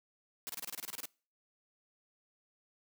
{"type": "noise bursts", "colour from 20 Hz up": "white", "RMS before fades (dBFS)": -41, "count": 12, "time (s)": [0.47, 1.055], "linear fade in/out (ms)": 0, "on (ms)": 24, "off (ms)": 27, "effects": ["noise-tail reverb RT60 0.4 s tail -25 dB re dry", "high-pass 150 Hz 12 dB/octave"]}